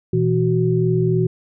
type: tone cluster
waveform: sine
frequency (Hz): 121.2 / 164.6 / 371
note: B2 / E3 / F#4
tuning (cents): -32 / -2 / +5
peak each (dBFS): -19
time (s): 0.13-1.27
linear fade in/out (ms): 5
effects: none